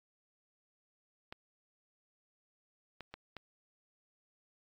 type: clicks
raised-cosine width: 0.3 ms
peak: -28 dBFS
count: 4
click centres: 1.325 / 3.007 / 3.14 / 3.367 s
effects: AAC 32 kbps